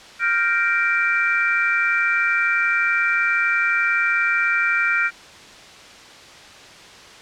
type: chord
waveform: sine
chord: G minor seventh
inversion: third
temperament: equal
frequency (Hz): 1396.9 / 1568 / 1864.7 / 2349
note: F6 / G6 / Bb6 / D7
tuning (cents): 0 / 0 / 0 / 0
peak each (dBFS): -20 / -25 / -25 / -21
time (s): 0.19-5.11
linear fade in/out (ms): 50
effects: white hiss -42 dBFS RMS until 7.21 s + low-pass 5000 Hz 12 dB/octave